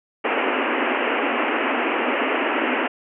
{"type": "band-pass noise", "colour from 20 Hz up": "pink", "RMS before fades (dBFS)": -22, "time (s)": [0.24, 2.88], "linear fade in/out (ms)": 10, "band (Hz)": [240, 2900], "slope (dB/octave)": 96, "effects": []}